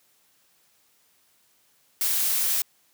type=noise; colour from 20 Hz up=blue; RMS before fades=-24 dBFS; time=2.01-2.62 s; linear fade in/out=2 ms; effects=white hiss -64 dBFS RMS until 2.93 s + high-pass 80 Hz 12 dB/octave